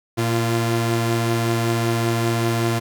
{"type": "tone pair together", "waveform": "sawtooth", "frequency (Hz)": [116.54, 344.4], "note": ["A#2", "F4"], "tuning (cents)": [0, -24], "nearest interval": "octave + perfect fifth", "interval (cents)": 1876, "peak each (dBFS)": [-16, -19], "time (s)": [0.17, 2.8], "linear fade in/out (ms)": 20, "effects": []}